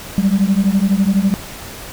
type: beating tone pair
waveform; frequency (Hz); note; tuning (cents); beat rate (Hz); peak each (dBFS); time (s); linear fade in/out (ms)
sine; 190 / 202; F#3 / G#3; +46 / -48; 12; -13; 0.18-1.34; 0
effects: tanh soft clip ceiling -7 dBFS + pink hiss -32 dBFS RMS until 1.92 s